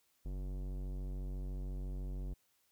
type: tone with tanh clipping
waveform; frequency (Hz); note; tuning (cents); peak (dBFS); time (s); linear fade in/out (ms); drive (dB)
sine; 46.99; F#1; +28; -40; 0.25-2.34; 10; 18
effects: white hiss -75 dBFS RMS until 2.71 s